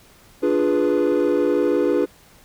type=chord; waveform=triangle; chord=D diminished seventh; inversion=none; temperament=equal; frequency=293.7 / 349.2 / 415.3 / 493.9 Hz; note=D4 / F4 / Ab4 / Cb5; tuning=0 / 0 / 0 / 0 cents; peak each=-19 dBFS; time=0.42-2.06 s; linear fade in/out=20 ms; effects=tanh soft clip ceiling -9 dBFS + pink hiss -51 dBFS RMS until 2.44 s